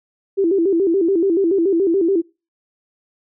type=tone with vibrato; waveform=sine; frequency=361.5 Hz; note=F#4; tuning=40 cents flat; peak=-13 dBFS; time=0.37-2.22 s; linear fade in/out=20 ms; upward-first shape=square; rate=7 Hz; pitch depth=140 cents each way; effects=noise-tail reverb RT60 0.3 s tail -25 dB re dry